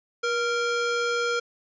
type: ring-modulated tone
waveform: square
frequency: 932.3 Hz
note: A#5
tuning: in tune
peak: -21 dBFS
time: 0.23-1.4 s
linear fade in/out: 10 ms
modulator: 455 Hz
effects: resampled to 16000 Hz + 10-bit